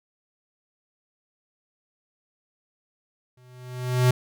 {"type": "tone with exponential growth", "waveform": "square", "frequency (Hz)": 125.6, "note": "B2", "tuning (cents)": 30, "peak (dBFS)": -15, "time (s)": [3.37, 4.11], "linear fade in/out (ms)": 5, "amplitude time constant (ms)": 160, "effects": []}